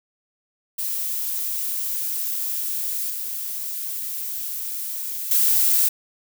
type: noise with level steps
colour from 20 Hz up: violet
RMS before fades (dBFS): -26 / -29 / -18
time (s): 0.78-5.89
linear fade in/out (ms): 10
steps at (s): 3.1 / 5.31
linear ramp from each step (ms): 2
effects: none